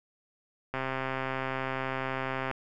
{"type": "click train", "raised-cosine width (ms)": 0.5, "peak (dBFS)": -17, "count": 235, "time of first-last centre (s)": [0.74, 2.513], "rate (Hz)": 132, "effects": []}